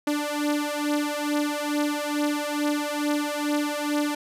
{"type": "beating tone pair", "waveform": "sawtooth", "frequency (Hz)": [293.7, 296], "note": ["D4", "D4"], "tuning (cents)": [0, 14], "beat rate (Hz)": 2.3, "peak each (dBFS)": -23, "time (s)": [0.07, 4.15], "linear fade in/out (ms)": 5, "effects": ["resampled to 32000 Hz"]}